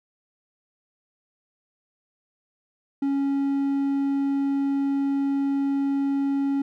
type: tone with hard clipping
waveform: triangle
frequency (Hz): 277.2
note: C#4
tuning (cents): 0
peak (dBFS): -22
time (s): 3.02-6.62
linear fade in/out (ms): 5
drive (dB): 6
effects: none